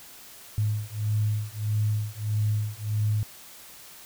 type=beating tone pair; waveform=sine; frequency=105.6 / 107.2 Hz; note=G#2 / A2; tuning=+29 / -45 cents; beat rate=1.6 Hz; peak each=-27 / -27 dBFS; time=0.58-3.23 s; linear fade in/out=0 ms; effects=white hiss -47 dBFS RMS until 4.05 s